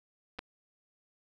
clicks, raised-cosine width 0.3 ms, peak -29 / -21 dBFS, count 2, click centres 0.387 / 0.391 s, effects none

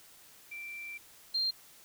sine tone pair in turn, 2349 / 4185 Hz, D7 / C8, 0 / 0 cents, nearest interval minor seventh, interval 1000 cents, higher second, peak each -40 / -28 dBFS, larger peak second, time 0.51-0.98 / 1.34-1.51 s, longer first, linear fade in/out 10 ms, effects white hiss -57 dBFS RMS until 1.84 s

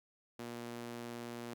sawtooth tone with high-pass filter, 118.7 Hz, A#2, 32 cents sharp, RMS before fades -45 dBFS, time 0.39-1.54 s, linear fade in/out 5 ms, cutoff 250 Hz, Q 1.2, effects none

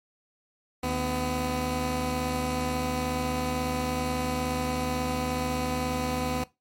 15% pulse tone pair together, 76.43 / 251.5 Hz, D#2 / B3, -30 / +32 cents, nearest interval octave + major sixth, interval 2062 cents, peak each -25 / -22 dBFS, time 0.83-6.44 s, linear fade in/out 5 ms, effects noise-tail reverb RT60 0.2 s tail -18 dB re dry + MP3 64 kbps

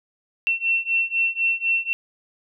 sine beating tone pair, 2703 / 2707 Hz, E7 / E7, +43 / +45 cents, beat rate 4 Hz, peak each -23 / -22 dBFS, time 0.47-1.93 s, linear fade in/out 0 ms, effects none

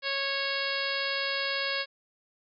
harmonic tone, 551 Hz, C#5, 11 cents flat, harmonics 1 / 2 / 3 / 4 / 5 / 6 / 7 / 8 / 9, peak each -36 / -39 / -34 / -36 / -37 / -38 / -39 / -36 / -39 dBFS, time 0.02-1.86 s, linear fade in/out 50 ms, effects none

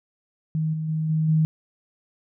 sine tone with level steps, 157.4 Hz, D#3, 20 cents sharp, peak -21 / -25 / -22 / -19 / -16 dBFS, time 0.55-1.45 s, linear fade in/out 0 ms, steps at 0.73 / 0.88 / 1.09 / 1.28 s, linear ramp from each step 10 ms, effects none

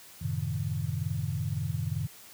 sine chord, F# diminished seventh, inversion none, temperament equal with one note detuned, 92.5 / 110 / 133.41 / 155.56 Hz, F#2 / A2 / C3 / Eb3, 0 / 0 / +34 / 0 cents, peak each -34 dBFS, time 0.21-2.07 s, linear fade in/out 10 ms, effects white hiss -51 dBFS RMS until 2.33 s + high-pass 60 Hz 12 dB/octave

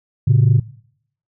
sine tone pair together, 112.2 / 136.82 Hz, A2 / C#3, +34 / -22 cents, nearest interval minor third, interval 344 cents, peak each -11 dBFS, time 0.27-0.6 s, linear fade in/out 10 ms, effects noise-tail reverb RT60 0.7 s tail -21 dB re dry + tanh soft clip ceiling -5 dBFS

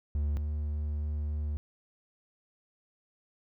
triangle tone pair in turn, 73.42 / 74.7 Hz, D2 / D2, 0 / +30 cents, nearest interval unison, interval 30 cents, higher second, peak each -25 / -28 dBFS, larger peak first, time 0.15-0.37 / 0.37-1.57 s, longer second, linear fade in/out 0 ms, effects none

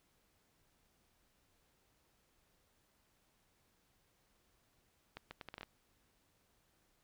accelerating click train, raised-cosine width 0.3 ms, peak -30 dBFS, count 8, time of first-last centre 5.17-5.631 s, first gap 140 ms, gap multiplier 0.73, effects pink hiss -75 dBFS RMS until 7.03 s

